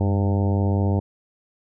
harmonic tone with a mistuned harmonic, 100 Hz, G2, 35 cents sharp, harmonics 1 / 2 / 3 / 4 / 5 / 6 / 7 / 8 / 9, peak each -19 / -25 / -29 / -31 / -33 / -35 / -36 / -37 / -38 dBFS, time 0-1 s, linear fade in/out 10 ms, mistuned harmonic 1, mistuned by -91 cents, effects none

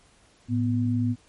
sine tone pair together, 109.63 / 246.1 Hz, A2 / B3, -6 / -6 cents, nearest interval octave + major second, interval 1400 cents, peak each -24 dBFS, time 0.48-1.16 s, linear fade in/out 50 ms, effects pink hiss -59 dBFS RMS until 1.28 s + MP3 48 kbps

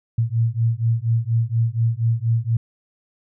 sine beating tone pair, 112.9 / 117.1 Hz, A2 / A#2, +45 / +8 cents, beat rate 4.2 Hz, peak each -20 dBFS, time 0.18-2.57 s, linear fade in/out 5 ms, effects none

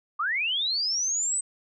sine linear sweep, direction up, 1124 to 8200 Hz, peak -24 dBFS, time 0.19-1.41 s, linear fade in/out 10 ms, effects none

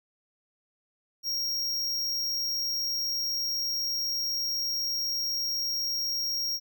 square tone, 5588 Hz, F8, in tune, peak -28 dBFS, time 1.23-6.6 s, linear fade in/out 50 ms, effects none

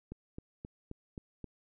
click train, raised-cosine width 3 ms, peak -29 dBFS, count 6, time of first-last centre 0.12-1.443 s, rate 3.78 Hz, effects none

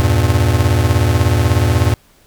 square chord, E diminished, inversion none, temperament just, 82.41 / 98.89 / 118.67 Hz, E2 / G2 / Bb2, 0 / +16 / +31 cents, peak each -16 dBFS, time 0-1.94 s, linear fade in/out 0 ms, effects pink hiss -51 dBFS RMS until 2.26 s

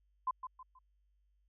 sine tone with echo, 1027 Hz, C6, 33 cents flat, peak -30 dBFS, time 0.27-0.31 s, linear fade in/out 5 ms, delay 160 ms, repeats 3, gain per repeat -9 dB, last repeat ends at 0.79 s, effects added 50 Hz sine -70 dBFS peak until 1.48 s

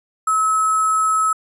sine tone with sample-and-hold, 1292 Hz, E6, 35 cents flat, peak -14 dBFS, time 0.27-1.33 s, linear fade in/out 5 ms, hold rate 8820 Hz, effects resampled to 24000 Hz

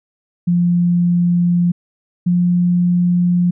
sine tone pair in turn, 174.61 / 176.54 Hz, F3 / F3, 0 / +19 cents, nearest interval unison, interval 19 cents, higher second, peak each -11 dBFS, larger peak neither, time 0.47-1.72 / 2.26-3.51 s, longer neither, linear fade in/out 10 ms, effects none

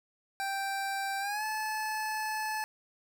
25% pulse tone with pitch glide, 784 to 864.9 Hz, G5 to A5, 0 to -30 cents, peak -28 dBFS, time 0.4-2.64 s, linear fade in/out 0 ms, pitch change +170 cents, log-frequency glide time 1.2-1.44 s, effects none

